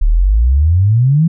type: exponential sweep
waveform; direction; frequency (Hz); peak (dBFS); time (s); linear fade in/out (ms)
sine; up; 34.95 to 170.7; -7; 0.01-1.28; 10
effects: none